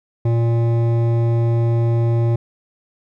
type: tone with hard clipping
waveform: triangle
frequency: 116.54 Hz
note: A#2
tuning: in tune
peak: -16 dBFS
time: 0.25-2.36 s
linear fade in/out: 5 ms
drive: 16 dB
effects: none